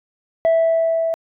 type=tone with level ramp; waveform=sine; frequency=657 Hz; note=E5; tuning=6 cents flat; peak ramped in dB=-9 to -17 dBFS; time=0.45-1.14 s; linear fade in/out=0 ms; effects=tanh soft clip ceiling -11 dBFS